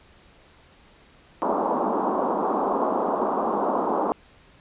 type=band-pass noise; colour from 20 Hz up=white; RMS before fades=-24 dBFS; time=1.42-4.12 s; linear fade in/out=0 ms; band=200 to 1100 Hz; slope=48 dB/octave; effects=pink hiss -54 dBFS RMS until 4.6 s + resampled to 8000 Hz